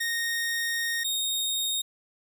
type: tone pair in turn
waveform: sawtooth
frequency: 1856 / 3712 Hz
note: A#6 / A#7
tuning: -8 / -8 cents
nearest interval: octave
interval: 1200 cents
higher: second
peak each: -23 dBFS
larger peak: neither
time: 0-1.04 / 1.04-1.82 s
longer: first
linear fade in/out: 10 ms
effects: none